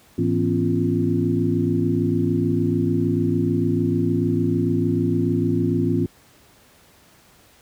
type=tone cluster; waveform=sine; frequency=106.5 / 164.7 / 249.4 / 276.1 / 346.7 Hz; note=G#2 / E3 / B3 / C#4 / F4; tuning=+44 / -1 / +17 / -7 / -13 cents; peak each=-24 dBFS; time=0.18-6.06 s; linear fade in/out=5 ms; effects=pink hiss -53 dBFS RMS until 7.61 s + high-pass 60 Hz 12 dB/octave

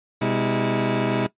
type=tone cluster; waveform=20% pulse; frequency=126.6 / 203.6 / 322.6 Hz; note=B2 / G#3 / E4; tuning=+43 / -34 / -37 cents; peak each=-20 dBFS; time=0.21-1.27 s; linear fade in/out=10 ms; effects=noise-tail reverb RT60 0.1 s tail -17 dB re dry + resampled to 8000 Hz

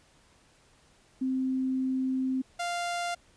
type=tone pair in turn; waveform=sine / sawtooth; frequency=261 / 696.8 Hz; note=C4 / F5; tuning=-4 / -4 cents; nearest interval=octave + perfect fourth; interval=1700 cents; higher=second; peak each=-26 dBFS; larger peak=neither; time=1.21-2.42 / 2.59-3.15 s; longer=first; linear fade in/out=10 ms; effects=pink hiss -62 dBFS RMS until 3.36 s + resampled to 22050 Hz

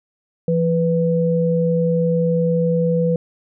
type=tone pair together; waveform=sine; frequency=168.8 / 494.8 Hz; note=E3 / B4; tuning=+41 / +3 cents; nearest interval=octave + perfect fifth; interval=1862 cents; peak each=-17 / -18 dBFS; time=0.48-3.16 s; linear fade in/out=2 ms; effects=none

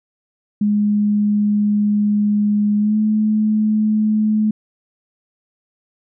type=tone with pitch glide; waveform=sine; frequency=207.7 to 214.5 Hz; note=G#3 to A3; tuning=0 to -44 cents; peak=-13 dBFS; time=0.61-4.51 s; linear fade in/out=5 ms; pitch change=+56 cents; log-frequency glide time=2.78-2.97 s; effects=none

